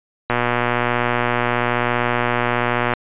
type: click train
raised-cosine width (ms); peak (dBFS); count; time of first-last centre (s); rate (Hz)
0.5; -3; 320; 0.3-2.936; 121
effects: resampled to 8000 Hz